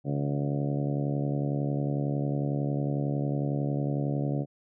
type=harmonic tone with a mistuned harmonic; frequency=71 Hz; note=C#2; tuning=42 cents sharp; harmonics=2 / 3 / 4 / 5 / 6 / 7 / 8 / 9 / 10; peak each=-28 / -36 / -33 / -40 / -41 / -42 / -39 / -44 / -45 dBFS; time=0.04-4.46 s; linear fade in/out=50 ms; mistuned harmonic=10; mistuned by=+26 cents; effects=none